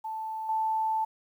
sine tone with level steps, 880 Hz, A5, in tune, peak -32 / -25 dBFS, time 0.04-1.05 s, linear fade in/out 10 ms, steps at 0.49 s, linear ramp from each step 2 ms, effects 10-bit

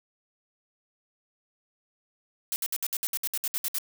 blue noise bursts, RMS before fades -29 dBFS, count 13, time 2.52-3.784 s, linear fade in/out 0 ms, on 40 ms, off 62 ms, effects none

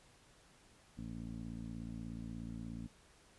15% pulse tone with low-pass filter, 56.7 Hz, A#1, 47 cents flat, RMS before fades -45 dBFS, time 0.97-2.88 s, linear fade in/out 20 ms, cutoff 260 Hz, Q 3.4, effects pink hiss -65 dBFS RMS until 3.38 s + resampled to 24000 Hz

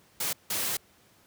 white noise bursts at uneven times, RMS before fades -30 dBFS, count 2, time 0.2-0.33 / 0.5-0.77 s, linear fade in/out 5 ms, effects pink hiss -61 dBFS RMS until 1.26 s + high-pass 80 Hz 12 dB/octave

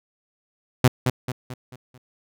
sawtooth tone with echo, 126.6 Hz, B2, 43 cents sharp, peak -7 dBFS, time 0.84-0.88 s, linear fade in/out 5 ms, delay 220 ms, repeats 5, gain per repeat -7 dB, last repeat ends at 1.98 s, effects none

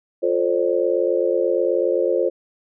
sine chord, D minor seventh, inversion first, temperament just, 352.4 / 440.5 / 528.6 / 587.3 Hz, F4 / A4 / C5 / D5, +16 / +2 / +18 / 0 cents, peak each -22 / -23 / -20 / -26 dBFS, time 0.22-2.3 s, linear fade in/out 20 ms, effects none

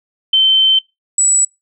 sine tone pair in turn, 3092 / 7857 Hz, G7 / B8, -24 / -10 cents, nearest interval octave + major third, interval 1614 cents, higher second, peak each -7 / -9 dBFS, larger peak first, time 0.33-0.79 / 1.18-1.45 s, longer first, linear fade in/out 5 ms, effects noise-tail reverb RT60 0.2 s tail -23 dB re dry

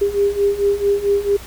sine beating tone pair, 400 / 404.5 Hz, G4 / G#4, +35 / -46 cents, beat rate 4.5 Hz, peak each -19 / -16 dBFS, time 0.01-1.37 s, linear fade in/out 10 ms, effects added 60 Hz sine -37 dBFS peak until 1.46 s + pink hiss -38 dBFS RMS until 1.46 s

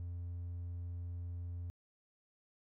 triangle tone, 87.3 Hz, F2, in tune, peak -37 dBFS, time 0-1.7 s, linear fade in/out 0 ms, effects tanh soft clip ceiling -34 dBFS

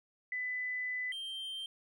sine / triangle tone pair in turn, 2000 / 3149 Hz, B6 / G7, +21 / +7 cents, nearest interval minor sixth, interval 786 cents, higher second, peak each -34 / -37 dBFS, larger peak first, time 0.32-1.12 / 1.12-1.66 s, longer first, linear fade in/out 2 ms, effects none

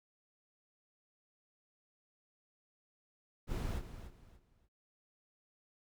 brown noise with echo, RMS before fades -37 dBFS, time 3.47-3.82 s, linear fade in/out 50 ms, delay 290 ms, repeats 3, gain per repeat -11 dB, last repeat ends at 4.69 s, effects none

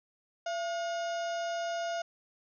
harmonic tone with a mistuned harmonic, 719 Hz, F#5, 50 cents flat, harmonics 1 / 2 / 3 / 4 / 5 / 6 / 7 / 8 / 9, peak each -32 / -41 / -52 / -47 / -51 / -57 / -50 / -55 / -51 dBFS, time 0.46-2.02 s, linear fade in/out 5 ms, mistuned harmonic 1, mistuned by -100 cents, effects none

